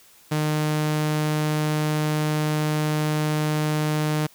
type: tone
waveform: sawtooth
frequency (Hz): 152.6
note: D#3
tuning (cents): -33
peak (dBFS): -17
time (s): 0.31-4.27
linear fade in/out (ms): 10
effects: white hiss -53 dBFS RMS until 4.34 s